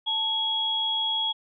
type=tone pair together; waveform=sine; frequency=880 / 3322 Hz; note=A5 / G#7; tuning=0 / 0 cents; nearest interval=octave + major seventh; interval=2300 cents; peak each=-32 / -24 dBFS; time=0.06-1.33 s; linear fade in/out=20 ms; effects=none